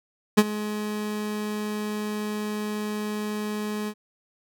30% pulse tone with ADSR envelope, 210.9 Hz, G#3, 27 cents sharp, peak -8 dBFS, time 0.37-3.94 s, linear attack 15 ms, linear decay 43 ms, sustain -17 dB, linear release 61 ms, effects none

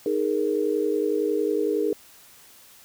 sine chord, D# suspended fourth, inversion none, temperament equal, 311.1 / 415.3 / 466.2 Hz, D#4 / G#4 / A#4, 0 / 0 / 0 cents, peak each -27 / -24 / -26 dBFS, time 0.06-1.93 s, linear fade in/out 2 ms, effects white hiss -51 dBFS RMS until 2.84 s

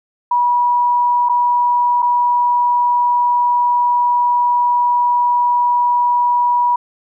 sine tone with dropouts, 970 Hz, B5, 31 cents flat, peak -11 dBFS, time 0.31-6.76 s, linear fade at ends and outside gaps 5 ms, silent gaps 1.288-1.294 / 2.022-2.026 s, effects none

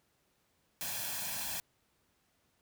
white noise with comb filter, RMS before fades -38 dBFS, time 0.81-1.6 s, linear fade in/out 0 ms, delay 1.2 ms, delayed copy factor +0.65, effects pink hiss -74 dBFS RMS until 2.61 s + high-pass 60 Hz 12 dB/octave

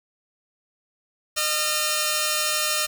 5% pulse tone pair together, 611 / 1371.6 Hz, D#5 / F6, -32 / -32 cents, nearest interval octave + major second, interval 1400 cents, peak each -13 dBFS, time 1.36-2.87 s, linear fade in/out 20 ms, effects 7-bit

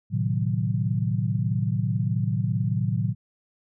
sine chord, A diminished seventh, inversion none, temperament equal with one note detuned, 112.51 / 130.81 / 155.56 / 185 Hz, A2 / C3 / Eb3 / Gb3, +39 / 0 / 0 / 0 cents, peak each -25 / -28 / -29 / -29 dBFS, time 0.1-3.15 s, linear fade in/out 50 ms, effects none

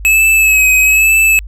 square tone with vibrato, 2579 Hz, E7, 39 cents flat, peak -7 dBFS, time 0.05-1.39 s, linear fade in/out 0 ms, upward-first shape sine, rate 1.1 Hz, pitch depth 37 cents each way, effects added 50 Hz sine -24 dBFS peak until 1.47 s

